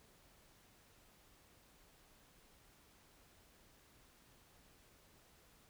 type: silence
effects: pink hiss -67 dBFS RMS until 5.69 s